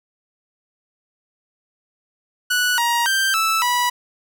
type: tone with pitch steps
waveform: sawtooth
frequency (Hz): 1476 / 945 / 1571 / 1316 / 978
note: F#6 / A#5 / G6 / E6 / B5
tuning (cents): -5 / +23 / +3 / -3 / -17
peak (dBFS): -13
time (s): 2.5-3.9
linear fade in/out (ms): 10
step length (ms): 280
effects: none